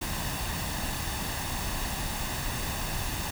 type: noise with comb filter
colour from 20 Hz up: pink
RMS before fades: -32 dBFS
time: 0.01-3.31 s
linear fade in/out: 10 ms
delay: 1.1 ms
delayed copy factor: +0.5
effects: none